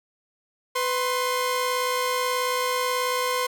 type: tone pair together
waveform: sawtooth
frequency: 499.8 / 1058 Hz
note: B4 / C6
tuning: +21 / +19 cents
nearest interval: octave + minor second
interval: 1298 cents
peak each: -22 dBFS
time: 0.75-3.47 s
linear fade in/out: 10 ms
effects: none